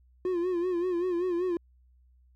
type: tone with vibrato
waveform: triangle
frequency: 355.2 Hz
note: F4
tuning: 29 cents sharp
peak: -24 dBFS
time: 0.25-1.57 s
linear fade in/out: 2 ms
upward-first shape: sine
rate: 5.2 Hz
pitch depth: 78 cents each way
effects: added 62 Hz sine -58 dBFS peak until 2.35 s